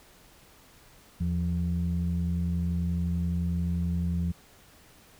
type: tone pair together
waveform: sine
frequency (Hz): 81.22 / 172.7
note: E2 / F3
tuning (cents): -25 / -19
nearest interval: octave + minor second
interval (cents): 1306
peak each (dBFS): -27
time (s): 1.2-4.32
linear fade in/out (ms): 10
effects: tanh soft clip ceiling -20 dBFS + pink hiss -56 dBFS RMS until 5.19 s